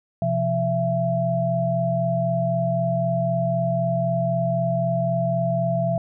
sine tone cluster, 128 / 171.9 / 669 Hz, C3 / F3 / E5, -38 / -27 / +25 cents, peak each -25 / -25 / -22 dBFS, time 0.22-5.98 s, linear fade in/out 2 ms, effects none

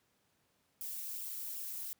violet noise with flanger, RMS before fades -42 dBFS, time 0.81-1.93 s, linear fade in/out 0 ms, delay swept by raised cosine 0.47 to 3.57 ms, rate 2.6 Hz, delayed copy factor -0.8, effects pink hiss -75 dBFS RMS until 1.99 s + high-pass 100 Hz 12 dB/octave

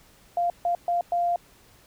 sine tone bursts at uneven times, 696 Hz, F5, 6 cents flat, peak -21 dBFS, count 4, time 0.37-0.5 / 0.65-0.75 / 0.88-1.01 / 1.12-1.36 s, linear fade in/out 2 ms, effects pink hiss -56 dBFS RMS until 1.86 s

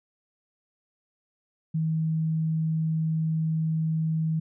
sine tone, 159.6 Hz, D#3, 44 cents sharp, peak -23 dBFS, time 1.74-4.4 s, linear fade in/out 10 ms, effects none

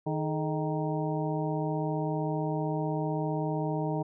harmonic tone with a mistuned harmonic, 155.56 Hz, D#3, in tune, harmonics 1 / 2 / 3 / 4 / 5 / 6, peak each -31 / -34 / -36 / -37 / -38 / -39 dBFS, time 0.06-4.03 s, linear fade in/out 10 ms, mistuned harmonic 3, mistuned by -140 cents, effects none

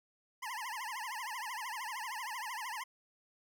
25% pulse tone with vibrato, 948 Hz, A#5, 29 cents sharp, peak -35 dBFS, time 0.42-2.84 s, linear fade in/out 10 ms, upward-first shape triangle, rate 13 Hz, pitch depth 240 cents each way, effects none

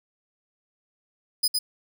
sawtooth tone with echo, 4993 Hz, D#8, 5 cents sharp, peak -16 dBFS, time 1.43-1.48 s, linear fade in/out 10 ms, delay 110 ms, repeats 1, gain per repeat -3 dB, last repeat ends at 1.59 s, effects none

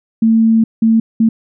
sine tone bursts at uneven times, 224.5 Hz, A3, 35 cents sharp, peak -7 dBFS, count 3, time 0.22-0.64 / 0.82-1 / 1.2-1.29 s, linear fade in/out 5 ms, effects none

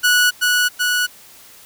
sawtooth tone with echo, 1470 Hz, F#6, 12 cents flat, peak -8 dBFS, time 0.03-0.31 s, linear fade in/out 20 ms, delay 380 ms, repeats 2, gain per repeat -2 dB, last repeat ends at 1.07 s, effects white hiss -44 dBFS RMS until 1.65 s

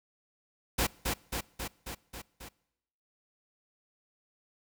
pink noise with echo, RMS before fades -28 dBFS, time 0.78-0.87 s, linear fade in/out 10 ms, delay 270 ms, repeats 6, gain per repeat -3 dB, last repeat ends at 2.49 s, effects noise-tail reverb RT60 0.9 s tail -24 dB re dry

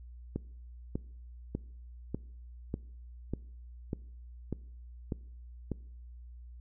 click train, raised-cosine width 3 ms, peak -20 dBFS, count 10, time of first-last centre 0.36-5.717 s, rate 1.68 Hz, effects noise-tail reverb RT60 0.7 s tail -23 dB re dry + added 60 Hz sine -46 dBFS peak until 6.6 s

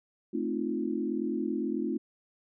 sine chord, F dominant seventh, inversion first, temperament equal, 220 / 261.6 / 311.1 / 349.2 Hz, A3 / C4 / Eb4 / F4, 0 / 0 / 0 / 0 cents, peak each -34 dBFS, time 0.33-1.98 s, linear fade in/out 10 ms, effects none

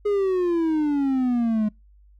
triangle exponential sweep, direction down, 418.6 to 209.7 Hz, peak -17 dBFS, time 0.05-1.69 s, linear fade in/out 10 ms, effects noise-tail reverb RT60 0.2 s tail -26 dB re dry + added 50 Hz sine -50 dBFS peak until 2.19 s

